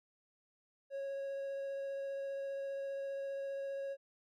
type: tone with vibrato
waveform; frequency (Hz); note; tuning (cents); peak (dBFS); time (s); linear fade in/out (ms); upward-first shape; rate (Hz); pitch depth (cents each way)
triangle; 550; C#5; -14; -36; 0.9-3.97; 50; triangle; 15; 9
effects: none